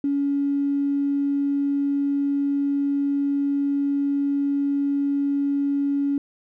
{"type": "tone with tanh clipping", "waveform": "triangle", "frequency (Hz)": 281.8, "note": "C#4", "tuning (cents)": 29, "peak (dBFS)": -19, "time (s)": [0.04, 6.18], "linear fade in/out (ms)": 2, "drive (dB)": 2, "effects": []}